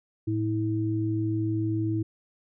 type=tone pair together; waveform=sine; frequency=110 / 323 Hz; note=A2 / E4; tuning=0 / -35 cents; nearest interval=octave + perfect fifth; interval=1865 cents; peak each=-27 dBFS; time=0.27-2.03 s; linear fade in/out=10 ms; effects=none